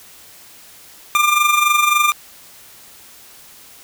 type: tone with amplitude modulation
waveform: 25% pulse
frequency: 1195 Hz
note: D6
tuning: 30 cents sharp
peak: -6 dBFS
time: 1.15-2.12 s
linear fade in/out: 0 ms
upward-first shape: sine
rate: 23.6 Hz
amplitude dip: 60%
effects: white hiss -43 dBFS RMS until 3.83 s